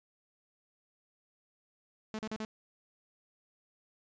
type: tone bursts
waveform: sawtooth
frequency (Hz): 217.3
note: A3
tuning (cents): -21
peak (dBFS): -32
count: 4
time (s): 2.14-2.449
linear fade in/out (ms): 0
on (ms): 48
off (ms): 39
effects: resampled to 16000 Hz